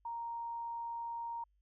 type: tone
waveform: sine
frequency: 932.3 Hz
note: A#5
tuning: in tune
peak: -38 dBFS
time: 0.05-1.44 s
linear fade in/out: 5 ms
effects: added 50 Hz sine -70 dBFS peak until 1.61 s